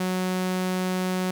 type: tone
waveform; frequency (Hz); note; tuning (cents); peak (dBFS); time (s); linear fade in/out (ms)
sawtooth; 184.4; F#3; -6; -20; 0-1.31; 5
effects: none